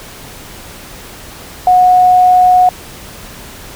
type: tone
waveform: sine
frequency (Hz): 730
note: F#5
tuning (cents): -24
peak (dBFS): -4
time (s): 1.67-2.69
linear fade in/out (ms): 2
effects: pink hiss -32 dBFS RMS until 3.75 s

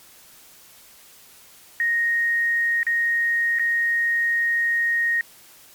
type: tone with dropouts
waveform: sine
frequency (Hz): 1866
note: A#6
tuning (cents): +1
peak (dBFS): -18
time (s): 1.8-5.21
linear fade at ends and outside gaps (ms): 1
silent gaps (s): 2.831-2.867 / 3.587-3.595
effects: white hiss -49 dBFS RMS until 5.74 s + MP3 96 kbps

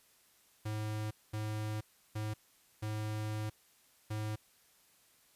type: tone bursts at uneven times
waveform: square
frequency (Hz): 107.4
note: A2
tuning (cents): -41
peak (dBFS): -36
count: 5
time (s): 0.65-1.11 / 1.33-1.81 / 2.15-2.34 / 2.82-3.5 / 4.1-4.36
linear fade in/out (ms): 10
effects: white hiss -67 dBFS RMS until 5.35 s + resampled to 32000 Hz

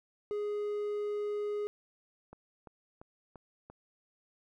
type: tone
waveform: triangle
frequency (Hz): 415.3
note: G#4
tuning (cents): 0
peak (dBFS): -30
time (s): 0.31-1.67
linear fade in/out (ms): 0
type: click train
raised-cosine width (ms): 1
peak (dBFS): -35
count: 5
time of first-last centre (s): 2.33-3.7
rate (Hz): 2.92
effects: none

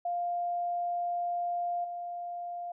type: tone with level steps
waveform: sine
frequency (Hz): 700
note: F5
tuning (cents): +4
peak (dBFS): -29 / -35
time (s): 0.05-2.72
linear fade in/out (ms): 5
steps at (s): 1.84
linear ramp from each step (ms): 5
effects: none

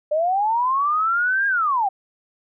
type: linear two-way sweep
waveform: sine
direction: up then down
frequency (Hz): 587.3 to 1633 to 741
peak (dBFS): -17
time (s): 0.11-1.89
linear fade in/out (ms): 10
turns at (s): 1.47
effects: none

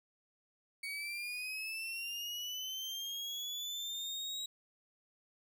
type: linear sweep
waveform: 35% pulse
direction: up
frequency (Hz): 2230 to 3841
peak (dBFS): -37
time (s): 0.83-4.46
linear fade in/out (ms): 5
effects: none

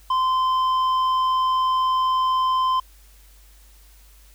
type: tone with tanh clipping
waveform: triangle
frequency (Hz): 1034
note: C6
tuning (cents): -21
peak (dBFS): -19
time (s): 0.1-2.8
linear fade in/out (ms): 5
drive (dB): 11
effects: added 50 Hz sine -48 dBFS peak until 4.34 s + white hiss -55 dBFS RMS until 4.34 s

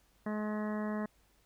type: harmonic tone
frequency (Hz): 212.1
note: G#3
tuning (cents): +37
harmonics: 1 / 2 / 3 / 4 / 5 / 6 / 7 / 8 / 9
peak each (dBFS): -34 / -43 / -42 / -49 / -46 / -51 / -55 / -50 / -51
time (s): 0.26-1.06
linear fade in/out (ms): 5
effects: added 50 Hz sine -70 dBFS peak until 1.45 s + pink hiss -70 dBFS RMS until 1.45 s

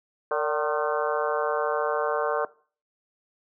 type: harmonic tone with a mistuned harmonic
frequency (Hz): 152.3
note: D#3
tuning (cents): -37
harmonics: 3 / 4 / 5 / 6 / 7 / 8 / 9 / 10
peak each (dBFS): -27 / -28 / -33 / -36 / -31 / -34 / -36 / -35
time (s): 0.31-2.45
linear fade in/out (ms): 2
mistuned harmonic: 4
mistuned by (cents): -62
effects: noise-tail reverb RT60 0.4 s tail -19 dB re dry

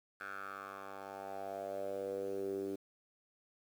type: tone with band-pass filter sweep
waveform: 10% pulse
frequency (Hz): 98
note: G2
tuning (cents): 0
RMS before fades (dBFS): -42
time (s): 0.2-2.76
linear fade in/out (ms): 10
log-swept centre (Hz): 1500 to 340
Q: 5
effects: 10-bit

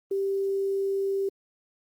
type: tone with quantisation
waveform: sine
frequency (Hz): 392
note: G4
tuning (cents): 0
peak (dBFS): -24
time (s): 0.11-1.29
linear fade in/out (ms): 5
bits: 9
effects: Opus 24 kbps

